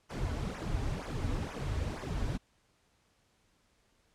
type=noise with flanger; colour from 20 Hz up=brown; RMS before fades=-35 dBFS; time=0.09-2.38 s; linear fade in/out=20 ms; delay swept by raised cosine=0.23 to 5.83 ms; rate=2.1 Hz; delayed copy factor=-0.85; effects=pink hiss -71 dBFS RMS until 4.14 s + low-pass 9000 Hz 12 dB/octave